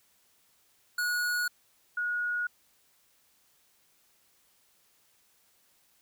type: tone pair in turn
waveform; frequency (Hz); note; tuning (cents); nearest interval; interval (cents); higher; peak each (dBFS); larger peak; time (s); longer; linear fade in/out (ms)
square / sine; 1455 / 1449; F#6 / F#6; -29 / -37; unison; 8; first; -28; neither; 0.98-1.48 / 1.97-2.47; neither; 5
effects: white hiss -67 dBFS RMS until 6.01 s